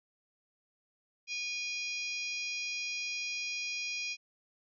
harmonic tone with a mistuned harmonic, 819 Hz, G#5, 24 cents flat, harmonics 3 / 4 / 5 / 6 / 7 / 8, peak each -36 / -47 / -47 / -43 / -44 / -50 dBFS, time 1.27-4.17 s, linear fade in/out 50 ms, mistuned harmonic 7, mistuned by -38 cents, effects none

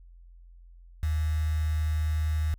sine tone with quantisation, 77.78 Hz, D#2, in tune, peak -24 dBFS, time 1.03-2.54 s, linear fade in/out 0 ms, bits 7, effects added 43 Hz sine -48 dBFS peak until 2.58 s

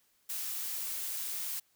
blue noise, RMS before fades -37 dBFS, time 0.29-1.6 s, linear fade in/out 10 ms, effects white hiss -71 dBFS RMS until 1.75 s

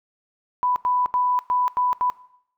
sine tone bursts at uneven times, 993 Hz, B5, 9 cents sharp, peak -18 dBFS, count 6, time 0.63-0.76 / 0.85-1.06 / 1.14-1.39 / 1.5-1.68 / 1.77-1.93 / 2.01-2.1 s, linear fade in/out 0 ms, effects noise-tail reverb RT60 0.7 s tail -19 dB re dry

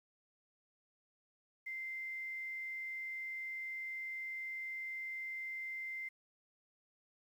sine tone with quantisation, 2084 Hz, C7, 7 cents flat, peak -40 dBFS, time 1.66-6.09 s, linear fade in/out 10 ms, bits 11, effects none

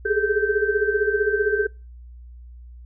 sine tone cluster, 404.1 / 419.5 / 435 / 1556 Hz, G#4 / G#4 / A4 / G6, -47 / +17 / -20 / -13 cents, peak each -24 dBFS, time 0.05-1.67 s, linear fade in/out 10 ms, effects noise-tail reverb RT60 0.3 s tail -25 dB re dry + added 60 Hz sine -39 dBFS peak until 2.85 s

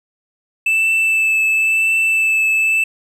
triangle tone with vibrato, 2637 Hz, E7, in tune, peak -11 dBFS, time 0.66-2.84 s, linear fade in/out 5 ms, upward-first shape triangle, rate 0.96 Hz, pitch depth 16 cents each way, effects none

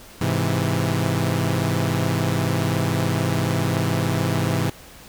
sawtooth chord, Ab augmented, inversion none, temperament equal, 103.83 / 130.81 / 164.81 Hz, Ab2 / C3 / E3, 0 / 0 / 0 cents, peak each -20 dBFS, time 0.21-4.7 s, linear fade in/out 5 ms, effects pink hiss -44 dBFS RMS until 5.08 s

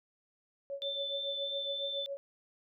sine tone with tremolo, 557 Hz, C#5, 8 cents sharp, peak -34 dBFS, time 0.7-2.17 s, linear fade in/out 0 ms, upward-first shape triangle, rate 7.2 Hz, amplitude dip 95%
sine tone with vibrato, 3538 Hz, A7, 9 cents sharp, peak -35 dBFS, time 0.82-2.06 s, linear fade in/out 0 ms, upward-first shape triangle, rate 3.1 Hz, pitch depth 9 cents each way
effects none

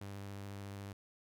sawtooth tone with vibrato, 99.6 Hz, G2, 28 cents sharp, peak -40 dBFS, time 0.01-0.93 s, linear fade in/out 5 ms, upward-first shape triangle, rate 14 Hz, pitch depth 20 cents each way, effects none

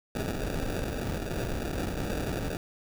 pink noise with sample-and-hold, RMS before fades -32 dBFS, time 0.15-2.57 s, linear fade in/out 2 ms, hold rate 1050 Hz, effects none

